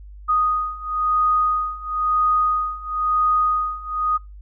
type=beating tone pair; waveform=sine; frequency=1242 / 1242.99 Hz; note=D#6 / D#6; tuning=-3 / -2 cents; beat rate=0.99 Hz; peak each=-22 / -20 dBFS; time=0.28-4.18 s; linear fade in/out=20 ms; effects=noise-tail reverb RT60 0.2 s tail -21 dB re dry + added 50 Hz sine -37 dBFS peak until 4.41 s